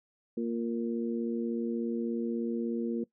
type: harmonic tone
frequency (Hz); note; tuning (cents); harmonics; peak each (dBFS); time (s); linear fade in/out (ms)
116.54; A#2; 0; 2 / 3 / 4; -31 / -35 / -37; 0.37-3.04; 5
effects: noise-tail reverb RT60 0.1 s tail -20 dB re dry